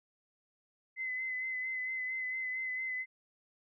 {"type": "tone with vibrato", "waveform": "sine", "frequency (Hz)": 2037, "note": "C7", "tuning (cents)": -47, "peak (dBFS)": -34, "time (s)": [0.96, 3.06], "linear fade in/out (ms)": 50, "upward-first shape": "sine", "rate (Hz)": 4.4, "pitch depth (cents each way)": 25, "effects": []}